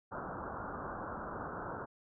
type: low-pass noise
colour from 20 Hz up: white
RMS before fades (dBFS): -42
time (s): 0.11-1.86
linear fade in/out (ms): 20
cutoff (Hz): 1500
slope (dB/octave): 96
effects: none